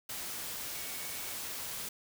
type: tone in noise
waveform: sine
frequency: 2231 Hz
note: C#7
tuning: 11 cents sharp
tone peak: -51 dBFS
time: 0.75-1.34 s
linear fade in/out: 5 ms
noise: white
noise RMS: -40 dBFS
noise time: 0.09-1.89 s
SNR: -14 dB
effects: none